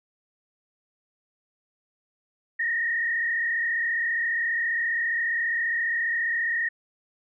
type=tone with frequency modulation; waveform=sine; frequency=1858 Hz; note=A#6; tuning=6 cents flat; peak=-23 dBFS; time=2.59-6.69 s; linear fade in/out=10 ms; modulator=34.8 Hz; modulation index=1.5; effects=none